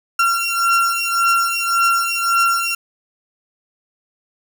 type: beating tone pair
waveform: 35% pulse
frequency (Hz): 1370 / 1371.8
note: F6 / F6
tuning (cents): -34 / -31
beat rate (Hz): 1.8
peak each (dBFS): -16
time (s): 0.19-2.75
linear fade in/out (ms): 5
effects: none